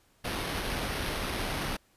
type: noise with sample-and-hold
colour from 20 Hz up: pink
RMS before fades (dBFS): -33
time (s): 0.24-1.77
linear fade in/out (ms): 10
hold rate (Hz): 7350
effects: pink hiss -66 dBFS RMS until 1.96 s + resampled to 32000 Hz